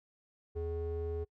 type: ring-modulated tone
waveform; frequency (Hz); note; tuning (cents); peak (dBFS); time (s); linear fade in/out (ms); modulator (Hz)
triangle; 170; F3; -46; -29; 0.55-1.25; 20; 249
effects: noise-tail reverb RT60 0.1 s tail -25 dB re dry